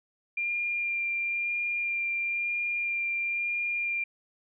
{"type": "tone with vibrato", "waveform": "sine", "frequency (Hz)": 2394, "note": "D7", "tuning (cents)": 33, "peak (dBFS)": -27, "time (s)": [0.37, 4.04], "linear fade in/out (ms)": 5, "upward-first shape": "sine", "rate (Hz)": 1, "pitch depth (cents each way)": 11, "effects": []}